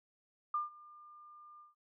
sine tone with ADSR envelope, 1200 Hz, D6, 37 cents sharp, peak -30 dBFS, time 0.54-1.75 s, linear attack 4 ms, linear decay 150 ms, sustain -23 dB, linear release 150 ms, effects none

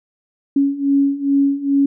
sine beating tone pair, 277.2 / 279.6 Hz, C#4 / C#4, 0 / +15 cents, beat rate 2.4 Hz, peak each -18 / -15 dBFS, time 0.56-1.86 s, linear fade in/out 5 ms, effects none

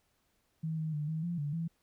sine tone with pitch steps, 159.8 / 157.5 / 149.1 / 158.8 / 172.6 / 145.4 / 165.4 Hz, D#3 / D#3 / D3 / D#3 / F3 / D3 / E3, +47 / +21 / +27 / +36 / -20 / -17 / +6 cents, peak -32 dBFS, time 0.63-1.68 s, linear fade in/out 10 ms, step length 150 ms, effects pink hiss -75 dBFS RMS until 1.82 s

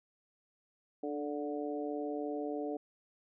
harmonic tone with a mistuned harmonic, 146.2 Hz, D3, 7 cents flat, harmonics 2 / 3 / 4 / 5, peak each -38 / -39 / -42 / -44 dBFS, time 1.03-2.77 s, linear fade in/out 5 ms, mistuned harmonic 2, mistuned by +20 cents, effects none

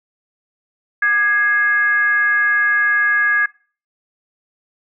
sine tone with frequency modulation, 1661.2 Hz, G#6, in tune, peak -12 dBFS, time 1.02-3.46 s, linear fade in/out 5 ms, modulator 455 Hz, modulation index 0.5, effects noise-tail reverb RT60 0.4 s tail -22 dB re dry

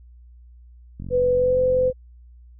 click train, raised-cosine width 5 ms, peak -22 dBFS, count 42, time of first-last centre 1-1.899 s, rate 45.6 Hz
sine tone with pitch glide, 497.6 to 509.5 Hz, B4 to C5, +13 to -46 cents, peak -16 dBFS, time 1.1-1.93 s, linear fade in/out 50 ms, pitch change +41 cents, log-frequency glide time 1.34-1.59 s
effects added 60 Hz sine -44 dBFS peak until 2.59 s

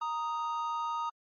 triangle tone pair together, 932.3 / 1244.5 Hz, A#5 / D#6, 0 / 0 cents, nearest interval perfect fourth, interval 500 cents, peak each -32 / -32 dBFS, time 0.01-1.1 s, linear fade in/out 10 ms, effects MP3 32 kbps

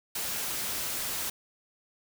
white noise, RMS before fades -33 dBFS, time 0.15-1.3 s, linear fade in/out 5 ms, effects none

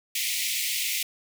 pink high-pass noise, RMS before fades -28 dBFS, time 0.15-1.03 s, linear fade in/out 5 ms, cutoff 2000 Hz, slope 96 dB/octave, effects none

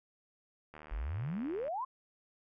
click train, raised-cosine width 0.5 ms, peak -35 dBFS, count 73, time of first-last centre 0.74-1.68 s, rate 76.6 Hz
sine exponential sweep, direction up, 41.2 to 1100 Hz, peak -34 dBFS, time 0.91-1.85 s, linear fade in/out 10 ms
effects none

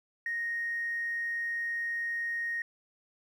triangle tone with tanh clipping, 1864.7 Hz, A#6, in tune, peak -30 dBFS, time 0.26-2.62 s, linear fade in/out 2 ms, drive 1 dB, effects none

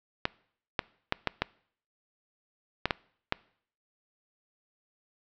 clicks, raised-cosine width 0.3 ms, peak -9 dBFS, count 8, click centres 0.254 / 0.792 / 1.124 / 1.273 / 1.42 / 2.856 / 2.908 / 3.324 s, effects noise-tail reverb RT60 0.6 s tail -23 dB re dry + low-pass 5000 Hz 12 dB/octave

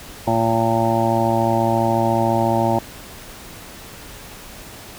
harmonic tone, 114.1 Hz, A#2, 37 cents flat, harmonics 1 / 2 / 3 / 5 / 6 / 7 / 8, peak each -23 / -23 / -23 / -23 / -23 / -23 / -23 dBFS, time 0.27-2.79 s, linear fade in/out 5 ms, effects pink hiss -38 dBFS RMS until 4.98 s

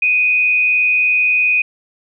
sine tone with frequency modulation, 2489 Hz, D#7, in tune, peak -11 dBFS, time 0.02-1.62 s, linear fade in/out 5 ms, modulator 103 Hz, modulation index 0.46, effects none

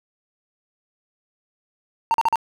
triangle tone bursts, 913 Hz, A#5, 36 cents flat, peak -13 dBFS, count 4, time 2.11-2.357 s, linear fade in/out 0 ms, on 31 ms, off 41 ms, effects none

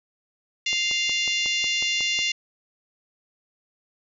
harmonic tone, 698.5 Hz, F5, in tune, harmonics 3 / 4 / 5 / 6 / 7 / 8 / 9 / 10, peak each -28 / -25 / -30 / -33 / -36 / -34 / -37 / -39 dBFS, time 0.66-2.32 s, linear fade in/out 5 ms
click train, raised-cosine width 1 ms, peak -25 dBFS, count 9, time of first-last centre 0.73-2.19 s, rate 5.48 Hz
effects none

